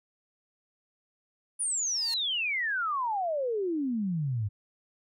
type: exponential sweep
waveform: sine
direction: down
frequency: 9870 to 98 Hz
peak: -27 dBFS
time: 1.59-4.49 s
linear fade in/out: 20 ms
type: tone with exponential growth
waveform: 5% pulse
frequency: 920 Hz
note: A#5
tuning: 23 cents flat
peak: -25 dBFS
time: 1.75-2.14 s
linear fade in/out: 2 ms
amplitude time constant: 83 ms
effects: none